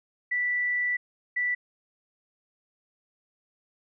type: tone pair in turn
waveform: sine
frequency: 1968 / 1968 Hz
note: B6 / B6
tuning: -7 / -7 cents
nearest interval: unison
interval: 0 cents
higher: neither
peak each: -24 dBFS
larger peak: neither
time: 0.31-0.97 / 1.36-1.55 s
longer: first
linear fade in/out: 10 ms
effects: none